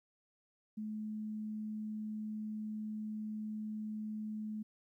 sine tone, 214.6 Hz, A3, 43 cents flat, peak -38 dBFS, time 0.77-4.63 s, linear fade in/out 10 ms, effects 13-bit

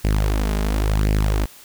sawtooth tone with flanger, 51.91 Hz, G#1, in tune, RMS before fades -19 dBFS, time 0.04-1.46 s, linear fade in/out 10 ms, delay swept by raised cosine 0.39 to 4.89 ms, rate 0.94 Hz, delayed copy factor +0.65, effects white hiss -45 dBFS RMS until 1.64 s

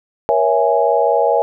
sine chord, A# half-diminished seventh, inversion none, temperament equal with one note detuned, 474.9 / 554.4 / 659.3 / 830.6 Hz, A#4 / C#5 / E5 / G#5, +32 / 0 / 0 / 0 cents, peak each -17 dBFS, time 0.29-1.42 s, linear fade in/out 0 ms, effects none

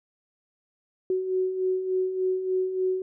sine beating tone pair, 370 / 373.4 Hz, F#4 / F#4, 0 / +16 cents, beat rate 3.4 Hz, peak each -32 / -24 dBFS, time 1.1-3.02 s, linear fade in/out 2 ms, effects none

